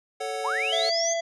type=chord; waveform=square; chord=F# minor; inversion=first; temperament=equal; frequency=440 / 554.4 / 740 Hz; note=A4 / C#5 / F#5; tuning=0 / 0 / 0 cents; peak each=-34 / -35 / -33 dBFS; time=0.2-0.9 s; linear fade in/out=10 ms
type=linear sweep; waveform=sine; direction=up; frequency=795 to 6500 Hz; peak=-25 dBFS; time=0.44-1.14 s; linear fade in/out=10 ms
type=harmonic tone; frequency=670 Hz; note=E5; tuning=28 cents sharp; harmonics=1 / 3 / 5 / 7 / 9 / 10; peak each=-25 / -35 / -39 / -42 / -44 / -45 dBFS; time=0.72-1.21 s; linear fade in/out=10 ms
effects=resampled to 24000 Hz